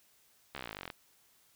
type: slowing click train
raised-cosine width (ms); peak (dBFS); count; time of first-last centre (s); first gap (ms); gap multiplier
0.3; -24; 20; 0.55-0.902; 14; 1.03
effects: white hiss -67 dBFS RMS until 1.55 s